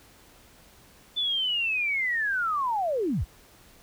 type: linear sweep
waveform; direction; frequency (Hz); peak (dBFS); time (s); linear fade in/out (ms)
sine; down; 3520 to 32.82; -24; 1.16-3.25; 20
effects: pink hiss -55 dBFS RMS until 3.82 s